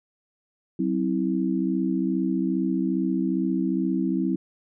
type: tone cluster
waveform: sine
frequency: 188.5 / 263.3 / 325.7 Hz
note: F#3 / C4 / E4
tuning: +32 / +11 / -21 cents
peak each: -26 dBFS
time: 0.79-4.36 s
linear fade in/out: 5 ms
effects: none